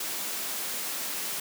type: high-pass noise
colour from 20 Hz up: white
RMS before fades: -33 dBFS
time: 0-1.4 s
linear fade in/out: 5 ms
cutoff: 170 Hz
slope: 24 dB/octave
effects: none